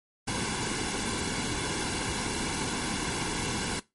pink noise with comb filter, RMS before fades -31 dBFS, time 0.27-3.8 s, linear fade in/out 10 ms, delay 1.6 ms, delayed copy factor -0.65, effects noise-tail reverb RT60 0.2 s tail -18 dB re dry + MP3 48 kbps

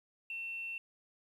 sine tone with quantisation, 2700 Hz, E7, 41 cents sharp, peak -38 dBFS, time 0.3-0.78 s, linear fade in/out 2 ms, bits 11, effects none

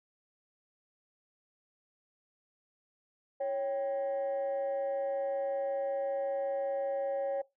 sine tone pair together, 552.9 / 784 Hz, C#5 / G5, -5 / 0 cents, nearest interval tritone, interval 605 cents, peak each -29 / -37 dBFS, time 3.4-7.42 s, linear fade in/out 10 ms, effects noise-tail reverb RT60 0.2 s tail -20 dB re dry + tanh soft clip ceiling -27 dBFS

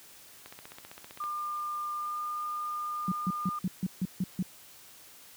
click train, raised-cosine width 0.3 ms, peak -29 dBFS, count 13, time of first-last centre 0.46-1.239 s, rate 15.4 Hz
sine tone with pitch glide, 1200 to 1210.4 Hz, D6 to D#6, +37 to -48 cents, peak -32 dBFS, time 1.2-3.59 s, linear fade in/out 5 ms, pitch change +15 cents, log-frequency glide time 1.97-2.2 s
sine tone bursts, 185 Hz, F#3, in tune, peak -26 dBFS, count 8, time 3.08-4.426 s, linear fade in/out 2 ms, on 37 ms, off 150 ms
effects white hiss -53 dBFS RMS until 5.36 s + high-pass 60 Hz 12 dB/octave

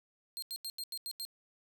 sawtooth tone bursts, 4203 Hz, C8, 7 cents sharp, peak -35 dBFS, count 7, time 0.37-1.251 s, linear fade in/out 0 ms, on 53 ms, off 85 ms, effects none

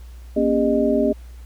sine tone cluster, 236.9 / 277.1 / 404.8 / 613 Hz, A#3 / C#4 / G#4 / D#5, +28 / -1 / -44 / -26 cents, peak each -21 dBFS, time 0.36-1.13 s, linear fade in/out 10 ms, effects added 60 Hz sine -36 dBFS peak until 1.45 s + pink hiss -54 dBFS RMS until 1.45 s

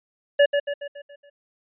square tone with echo, 573 Hz, D5, 43 cents flat, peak -13 dBFS, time 0.39-0.46 s, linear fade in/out 10 ms, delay 140 ms, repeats 6, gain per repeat -6 dB, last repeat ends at 1.3 s, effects resampled to 8000 Hz

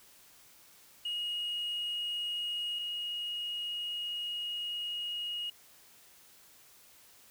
sine tone pair in turn, 2879 / 2879 Hz, F#7 / F#7, -48 / -48 cents, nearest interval unison, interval 0 cents, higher neither, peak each -31 / -33 dBFS, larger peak first, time 1.05-2.79 / 2.79-5.5 s, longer second, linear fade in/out 5 ms, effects tanh soft clip ceiling -30 dBFS + white hiss -59 dBFS RMS until 7.3 s

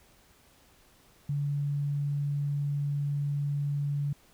sine tone, 143.5 Hz, D3, 40 cents flat, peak -27 dBFS, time 1.29-4.13 s, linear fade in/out 5 ms, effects pink hiss -61 dBFS RMS until 4.33 s

